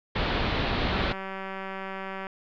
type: low-pass noise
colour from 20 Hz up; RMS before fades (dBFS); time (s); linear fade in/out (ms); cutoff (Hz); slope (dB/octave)
pink; -27; 0.15-1.13; 10; 4200; 48
type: click train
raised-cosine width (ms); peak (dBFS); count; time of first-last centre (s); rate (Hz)
0.5; -21; 258; 0.93-2.269; 192
effects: none